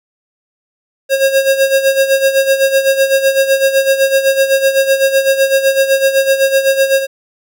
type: tone with tremolo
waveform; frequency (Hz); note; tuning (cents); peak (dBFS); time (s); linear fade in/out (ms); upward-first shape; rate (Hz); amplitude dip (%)
square; 541; C#5; -42; -7; 1.09-7.07; 50; sine; 7.9; 70
effects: none